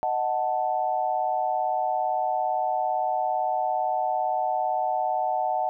sine chord, D# diminished, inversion none, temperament equal, 622.3 / 740 / 880 Hz, D#5 / F#5 / A5, 0 / 0 / 0 cents, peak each -30 / -25 / -28 dBFS, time 0.03-5.69 s, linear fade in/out 0 ms, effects none

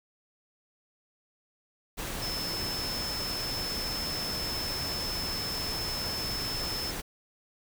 sine tone in noise, 5260 Hz, E8, 5 cents flat, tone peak -33 dBFS, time 2.21-6.92 s, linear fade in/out 20 ms, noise pink, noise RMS -36 dBFS, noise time 1.97-7.02 s, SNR 0 dB, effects none

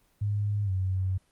sine tone with pitch glide, 103.1 to 94 Hz, G#2 to F#2, -12 to +28 cents, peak -25 dBFS, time 0.21-1.18 s, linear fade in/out 10 ms, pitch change -160 cents, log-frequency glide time 0.64-0.71 s, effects pink hiss -67 dBFS RMS until 1.31 s + Opus 24 kbps

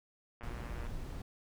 click train, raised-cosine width 0.5 ms, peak -35 dBFS, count 55, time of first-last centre 0.41-0.868 s, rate 118 Hz
brown noise, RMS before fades -41 dBFS, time 0.43-1.22 s, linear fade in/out 5 ms
effects none

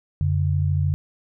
sine tone pair together, 89.69 / 143 Hz, F2 / D3, +47 / -46 cents, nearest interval minor sixth, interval 807 cents, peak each -20 / -22 dBFS, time 0.21-0.94 s, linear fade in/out 0 ms, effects none

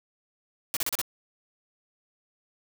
white noise bursts, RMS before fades -28 dBFS, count 5, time 0.74-1.015 s, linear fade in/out 0 ms, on 27 ms, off 35 ms, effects none

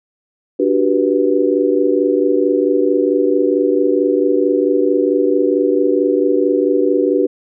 sine chord, G major seventh, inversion second, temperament just, 294 / 367.5 / 392 / 490 Hz, D4 / F#4 / G4 / B4, +2 / -12 / 0 / -14 cents, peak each -17 dBFS, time 0.59-7.27 s, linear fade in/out 10 ms, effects none

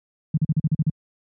sine tone bursts, 155.56 Hz, D#3, in tune, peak -15 dBFS, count 8, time 0.34-0.899 s, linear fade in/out 5 ms, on 34 ms, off 41 ms, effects high-pass 80 Hz 12 dB/octave

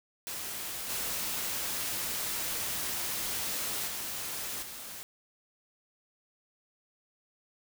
white noise with level steps, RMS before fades -38 / -34 / -37 / -43 dBFS, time 0.27-5.03 s, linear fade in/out 0 ms, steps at 0.89 / 3.87 / 4.62 s, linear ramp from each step 10 ms, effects none

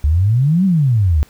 sine exponential two-way sweep, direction up then down, 69.3 to 197.9 to 69.3 Hz, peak -10 dBFS, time 0.04-1.23 s, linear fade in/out 0 ms, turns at 0.65 s, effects pink hiss -49 dBFS RMS until 1.29 s

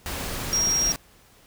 sine tone in noise, 5620 Hz, F8, 10 cents sharp, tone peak -20 dBFS, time 0.53-0.92 s, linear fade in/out 0 ms, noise pink, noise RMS -31 dBFS, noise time 0.06-0.96 s, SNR +8 dB, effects pink hiss -55 dBFS RMS until 1.46 s

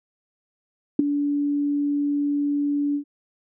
sine tone with ADSR envelope, 288.2 Hz, D4, 33 cents flat, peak -9 dBFS, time 0.99-3.04 s, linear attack 4 ms, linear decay 10 ms, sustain -11 dB, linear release 91 ms, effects none

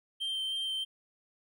triangle tone with vibrato, 3136 Hz, G7, in tune, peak -30 dBFS, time 0.2-0.85 s, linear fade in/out 20 ms, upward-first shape sine, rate 3.2 Hz, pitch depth 12 cents each way, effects none

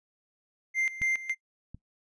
triangle tone with tremolo, 2093 Hz, C7, in tune, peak -23 dBFS, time 0.74-1.35 s, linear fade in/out 50 ms, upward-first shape square, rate 3.6 Hz, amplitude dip 80%
clicks, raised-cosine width 5 ms, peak -31 dBFS, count 2, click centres 1.016 / 1.746 s
effects noise-tail reverb RT60 0.1 s tail -20 dB re dry + resampled to 22050 Hz

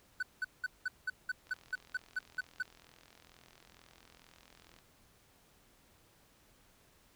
triangle tone bursts, 1500 Hz, F#6, 23 cents sharp, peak -30 dBFS, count 12, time 0.2-2.626 s, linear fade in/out 5 ms, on 28 ms, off 190 ms
click train, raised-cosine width 0.2 ms, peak -40 dBFS, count 141, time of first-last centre 1.47-4.788 s, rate 42.2 Hz
effects pink hiss -66 dBFS RMS until 7.15 s

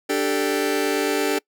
sawtooth chord, D suspended fourth, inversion none, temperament just, 293.7 / 391.6 / 440.5 Hz, D4 / G4 / A4, 0 / -2 / +2 cents, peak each -20 dBFS, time 0.09-1.39 s, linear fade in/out 10 ms, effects noise-tail reverb RT60 0.1 s tail -25 dB re dry

